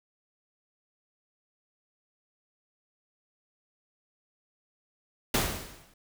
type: noise with exponential decay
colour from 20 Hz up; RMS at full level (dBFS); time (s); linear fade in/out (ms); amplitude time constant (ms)
pink; -23; 5.34-5.94; 5; 130
effects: none